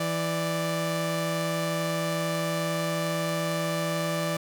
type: tone pair together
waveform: sawtooth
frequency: 164.81 / 588 Hz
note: E3 / D5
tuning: 0 / +2 cents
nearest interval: octave + minor seventh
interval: 2202 cents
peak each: -25 dBFS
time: 0-4.37 s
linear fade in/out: 5 ms
effects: none